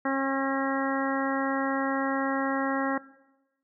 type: harmonic tone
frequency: 270.8 Hz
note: C#4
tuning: 40 cents flat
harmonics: 1 / 2 / 3 / 4 / 5 / 6 / 7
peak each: -28 / -31 / -33 / -34 / -35 / -36 / -36 dBFS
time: 0.05-2.98 s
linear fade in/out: 5 ms
effects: noise-tail reverb RT60 1.0 s tail -19 dB re dry